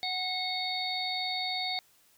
harmonic tone with a mistuned harmonic, 743 Hz, F#5, 7 cents sharp, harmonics 1 / 3 / 5 / 6, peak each -36 / -37 / -35 / -35 dBFS, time 0.03-1.79 s, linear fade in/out 0 ms, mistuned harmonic 3, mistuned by -36 cents, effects white hiss -64 dBFS RMS until 2.17 s

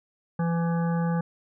harmonic tone with a mistuned harmonic, 167.8 Hz, E3, 31 cents sharp, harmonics 1 / 3 / 5 / 7 / 9 / 10, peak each -23 / -34 / -35 / -40 / -43 / -45 dBFS, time 0.39-1.21 s, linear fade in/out 5 ms, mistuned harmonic 1, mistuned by +16 cents, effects none

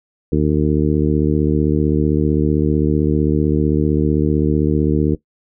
harmonic tone, 75.6 Hz, D#2, 49 cents flat, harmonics 1 / 2 / 3 / 4 / 5 / 6, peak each -21 / -18 / -20 / -18 / -21 / -22 dBFS, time 0.32-5.15 s, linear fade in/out 5 ms, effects noise-tail reverb RT60 0.1 s tail -17 dB re dry

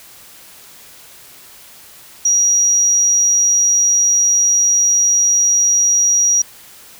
sine tone, 5750 Hz, F8, 50 cents sharp, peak -10 dBFS, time 2.25-6.42 s, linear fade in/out 5 ms, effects white hiss -41 dBFS RMS until 6.99 s

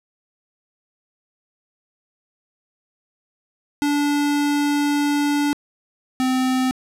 square tone pair in turn, 290 / 257.8 Hz, D4 / C4, -22 / -26 cents, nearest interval major second, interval 204 cents, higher first, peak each -18 dBFS, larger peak neither, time 3.82-5.53 / 6.2-6.71 s, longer first, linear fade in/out 0 ms, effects low-pass 12000 Hz 12 dB/octave

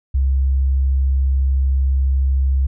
sine tone, 66.9 Hz, C2, 39 cents sharp, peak -13 dBFS, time 0.14-2.67 s, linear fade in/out 10 ms, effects none

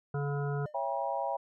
harmonic tone, 142.7 Hz, D3, 49 cents flat, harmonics 1 / 3 / 5 / 7 / 9 / 10, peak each -31 / -37 / -42 / -47 / -47 / -45 dBFS, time 0.14-0.66 s, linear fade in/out 5 ms
triangle tone with exponential decay, 603 Hz, D5, 46 cents sharp, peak -37 dBFS, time 0.66-0.83 s, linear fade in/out 0 ms, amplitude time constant 35 ms
sine chord, C# diminished seventh, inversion none, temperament just, 554.4 / 665.2 / 798.3 / 957.9 Hz, C#5 / E5 / G5 / Bb5, 0 / +16 / +31 / +47 cents, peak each -36 / -36 / -35 / -36 dBFS, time 0.74-1.37 s, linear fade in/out 10 ms
effects none

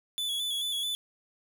45% pulse tone with vibrato, 3424 Hz, A7, 48 cents flat, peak -29 dBFS, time 0.18-0.95 s, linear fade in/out 0 ms, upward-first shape square, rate 4.6 Hz, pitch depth 34 cents each way, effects none

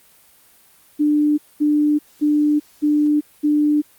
sine tone bursts, 297.5 Hz, D4, 22 cents sharp, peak -13 dBFS, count 5, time 0.99-3.82 s, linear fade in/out 20 ms, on 390 ms, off 220 ms, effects white hiss -52 dBFS RMS until 3.98 s + Opus 32 kbps

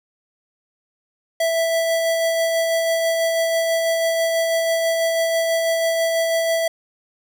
square tone with tremolo, 659.3 Hz, E5, in tune, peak -17 dBFS, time 1.4-6.68 s, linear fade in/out 5 ms, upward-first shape sine, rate 6.1 Hz, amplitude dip 25%, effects none

